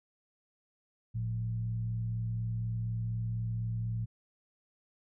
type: tone with frequency modulation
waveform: sine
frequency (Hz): 113.4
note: A#2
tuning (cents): -47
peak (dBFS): -31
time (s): 1.14-4.06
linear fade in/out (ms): 20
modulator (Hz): 64.1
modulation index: 0.44
effects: none

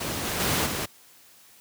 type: noise with level steps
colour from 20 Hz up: pink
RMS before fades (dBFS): -30 / -28 / -24 / -29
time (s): 0-0.86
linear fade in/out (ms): 10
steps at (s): 0.24 / 0.39 / 0.65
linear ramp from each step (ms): 20
effects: white hiss -54 dBFS RMS until 1.6 s + high-pass 80 Hz 12 dB/octave

